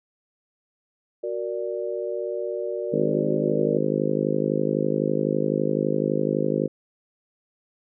sine chord, Gb augmented, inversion none, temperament equal, 370 / 466.2 / 587.3 Hz, Gb4 / Bb4 / D5, 0 / 0 / 0 cents, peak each -30 dBFS, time 1.23-3.78 s, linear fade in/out 10 ms
harmonic tone, 51.91 Hz, G#1, in tune, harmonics 3 / 4 / 5 / 6 / 7 / 8 / 9 / 10, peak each -29 / -29 / -29 / -29 / -29 / -29 / -29 / -29 dBFS, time 2.92-6.68 s, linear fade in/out 20 ms
effects none

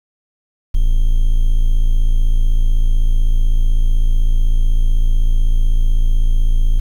triangle tone, 27.96 Hz, A0, 29 cents sharp, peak -7 dBFS, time 0.74-6.8 s, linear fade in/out 10 ms, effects 7-bit

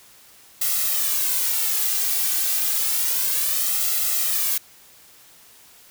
blue noise with flanger, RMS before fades -22 dBFS, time 0.61-4.58 s, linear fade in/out 5 ms, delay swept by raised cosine 1.5 to 2.6 ms, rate 0.3 Hz, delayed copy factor +0.7, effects white hiss -50 dBFS RMS until 5.9 s

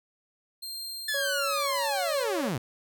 sawtooth tone with tremolo, 4186 Hz, C8, in tune, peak -32 dBFS, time 0.62-2.24 s, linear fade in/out 10 ms, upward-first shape sine, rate 1.2 Hz, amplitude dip 25%
sawtooth linear sweep, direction down, 1760 to 105.1 Hz, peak -24 dBFS, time 1.08-2.58 s, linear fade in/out 5 ms
harmonic tone, 560 Hz, C#5, 18 cents sharp, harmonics 1 / 2 / 3, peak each -31 / -44 / -46 dBFS, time 1.14-2.49 s, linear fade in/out 5 ms
effects none

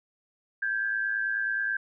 sine tone pair together, 1576 / 1685.3 Hz, G6 / G#6, +9 / +25 cents, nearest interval minor second, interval 116 cents, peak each -27 / -32 dBFS, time 0.62-1.77 s, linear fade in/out 5 ms, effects none

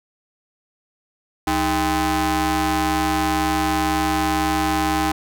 sawtooth ring-modulated tone, 240 Hz, B3, 49 cents flat, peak -11 dBFS, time 1.47-5.12 s, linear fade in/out 5 ms, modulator 551 Hz, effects none

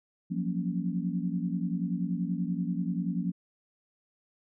sine chord, Gb major seventh, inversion third, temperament equal, 174.61 / 185 / 233.1 / 277.2 Hz, F3 / Gb3 / Bb3 / Db4, 0 / 0 / 0 / 0 cents, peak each -31 / -33 / -36 / -37 dBFS, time 0.3-3.32 s, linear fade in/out 20 ms, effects none

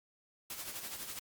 white noise with tremolo, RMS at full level -41 dBFS, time 0.5-1.19 s, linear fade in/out 2 ms, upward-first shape sine, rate 12 Hz, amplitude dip 55%, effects Opus 48 kbps

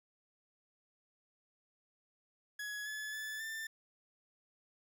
40% pulse tone with pitch steps, 1681 / 1716 / 1737 / 1782 Hz, G#6 / A6 / A6 / A6, +20 / -44 / -23 / +22 cents, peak -39 dBFS, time 2.59-3.67 s, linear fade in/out 5 ms, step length 270 ms, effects none

